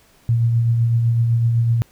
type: tone with tremolo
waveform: sine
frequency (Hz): 116.54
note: A#2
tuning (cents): 0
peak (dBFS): -12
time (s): 0.29-1.82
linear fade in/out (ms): 0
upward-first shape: triangle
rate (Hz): 7.9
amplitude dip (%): 35
effects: pink hiss -54 dBFS RMS until 1.91 s